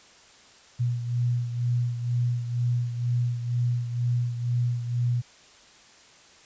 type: beating tone pair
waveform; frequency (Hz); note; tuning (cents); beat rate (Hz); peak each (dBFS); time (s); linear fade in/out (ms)
sine; 120.7 / 122.8; B2 / B2; -39 / -9; 2.1; -24 / -31; 0.79-5.22; 20
effects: white hiss -53 dBFS RMS until 6.45 s + resampled to 16000 Hz